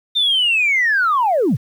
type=linear sweep; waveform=sine; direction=down; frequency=3639 to 84.9 Hz; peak=-12 dBFS; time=0.15-1.57 s; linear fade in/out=20 ms; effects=tanh soft clip ceiling -9 dBFS + 8-bit